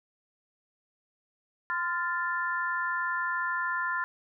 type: chord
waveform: sine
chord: F major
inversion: second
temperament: equal with one note detuned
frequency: 1030.3 / 1396.9 / 1760 Hz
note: C6 / F6 / A6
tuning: -27 / 0 / 0 cents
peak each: -32 dBFS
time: 1.7-4.04 s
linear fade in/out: 0 ms
effects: none